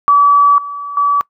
sine tone with level steps, 1147 Hz, D6, 41 cents flat, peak -5 / -21 / -9 dBFS, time 0.08-1.21 s, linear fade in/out 0 ms, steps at 0.58 / 0.97 s, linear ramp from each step 2 ms, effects noise-tail reverb RT60 0.1 s tail -23 dB re dry

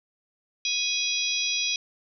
harmonic tone with a mistuned harmonic, 830.6 Hz, G#5, in tune, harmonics 3 / 4 / 5 / 6 / 7, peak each -29 / -30 / -31 / -32 / -32 dBFS, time 0.65-1.76 s, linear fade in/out 2 ms, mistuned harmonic 5, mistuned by -93 cents, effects none

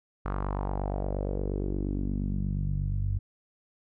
sawtooth tone with low-pass filter sweep, 48.53 Hz, G1, 17 cents flat, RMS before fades -30 dBFS, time 0.25-3.19 s, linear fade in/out 10 ms, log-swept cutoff 1300 to 98 Hz, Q 3, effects none

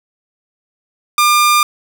sawtooth tone, 1200 Hz, D6, 37 cents sharp, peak -5 dBFS, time 1.18-1.63 s, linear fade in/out 2 ms, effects none

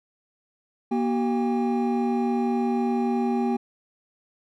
triangle tone cluster, 238.5 / 382 / 807 Hz, A#3 / G4 / G#5, +40 / -45 / -50 cents, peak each -21 / -26 / -28 dBFS, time 0.91-3.57 s, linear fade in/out 10 ms, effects none

